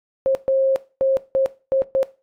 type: tone bursts at uneven times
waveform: sine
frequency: 535 Hz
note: C5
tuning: 38 cents sharp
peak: -14 dBFS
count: 6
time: 0.26-0.35 / 0.48-0.76 / 1.01-1.17 / 1.35-1.46 / 1.72-1.82 / 1.95-2.03 s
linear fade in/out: 0 ms
effects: noise-tail reverb RT60 0.3 s tail -18 dB re dry + AAC 64 kbps